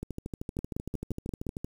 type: two click trains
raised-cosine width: 3 ms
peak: -20 / -22 dBFS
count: 6 / 22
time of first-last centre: 0.59-1.467 / 0.03-1.645 s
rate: 5.7 / 13 Hz
effects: 8-bit